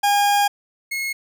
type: tone pair in turn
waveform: 40% pulse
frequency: 814 / 2168 Hz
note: G#5 / C#7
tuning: -35 / -39 cents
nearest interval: octave + perfect fourth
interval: 1696 cents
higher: second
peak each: -14 / -22 dBFS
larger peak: first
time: 0.03-0.48 / 0.91-1.13 s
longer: first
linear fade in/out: 10 ms
effects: none